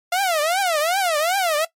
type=tone with vibrato; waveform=sawtooth; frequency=686 Hz; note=F5; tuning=31 cents flat; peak=-14 dBFS; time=0.12-1.65 s; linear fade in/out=5 ms; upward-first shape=triangle; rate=2.6 Hz; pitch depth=290 cents each way; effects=noise-tail reverb RT60 0.1 s tail -18 dB re dry + MP3 64 kbps